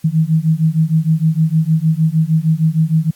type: beating tone pair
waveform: sine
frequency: 156.3 / 162.8 Hz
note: D#3 / E3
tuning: +8 / -21 cents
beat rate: 6.5 Hz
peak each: -14 dBFS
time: 0.04-3.11 s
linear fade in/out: 10 ms
effects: white hiss -50 dBFS RMS until 3.15 s + AAC 64 kbps